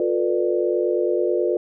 sine chord, B half-diminished seventh, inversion second, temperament just, 355.6 / 444.5 / 493.9 / 592.7 Hz, F4 / A4 / B4 / D5, +31 / +18 / 0 / +16 cents, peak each -21 / -25 / -24 / -26 dBFS, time 0-1.57 s, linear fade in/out 2 ms, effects none

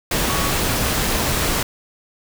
sine tone in noise, 1121 Hz, C#6, 19 cents sharp, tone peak -27 dBFS, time 0.29-0.51 s, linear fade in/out 5 ms, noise pink, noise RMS -20 dBFS, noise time 0.11-1.63 s, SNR -10 dB, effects none

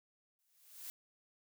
blue noise with exponential growth, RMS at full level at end -44 dBFS, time 0.39-0.9 s, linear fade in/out 0 ms, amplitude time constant 110 ms, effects none

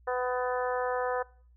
harmonic tone, 250.4 Hz, B3, 24 cents sharp, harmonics 2 / 3 / 4 / 5 / 6 / 7, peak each -30 / -34 / -36 / -38 / -40 / -41 dBFS, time 0.07-1.23 s, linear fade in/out 10 ms, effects noise-tail reverb RT60 0.5 s tail -24 dB re dry + added 60 Hz sine -56 dBFS peak until 1.56 s

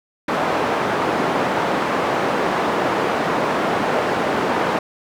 white band-pass noise, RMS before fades -20 dBFS, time 0.28-4.79 s, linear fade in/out 5 ms, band 190 to 1000 Hz, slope 12 dB/octave, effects none

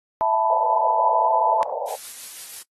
sine chord, E suspended fourth, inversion none, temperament just, 659.3 / 879 / 988.9 Hz, E5 / A5 / B5, 0 / -2 / +2 cents, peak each -23 / -20 / -24 dBFS, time 0.21-1.63 s, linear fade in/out 0 ms
pink band-pass noise, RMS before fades -29 dBFS, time 0.49-1.96 s, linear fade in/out 10 ms, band 480 to 920 Hz, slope 96 dB/octave
blue noise with tremolo, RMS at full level -34 dBFS, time 1.87-2.63 s, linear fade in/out 10 ms, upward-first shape sine, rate 6.1 Hz, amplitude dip 30%
effects noise-tail reverb RT60 0.1 s tail -25 dB re dry + AAC 32 kbps

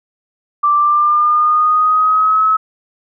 sine tone with pitch glide, 1174.7 to 1288.4 Hz, D6 to E6, 0 to -40 cents, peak -9 dBFS, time 0.63-2.57 s, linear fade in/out 10 ms, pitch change +160 cents, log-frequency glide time 0.75-2.44 s, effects none

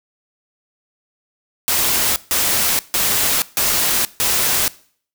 white noise bursts, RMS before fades -17 dBFS, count 5, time 1.68-4.68 s, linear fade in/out 0 ms, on 480 ms, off 150 ms, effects noise-tail reverb RT60 0.5 s tail -20 dB re dry

